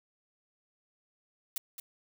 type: noise with echo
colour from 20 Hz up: blue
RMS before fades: -34 dBFS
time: 1.56-1.58 s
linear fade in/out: 2 ms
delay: 220 ms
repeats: 1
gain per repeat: -9 dB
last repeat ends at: 1.8 s
effects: none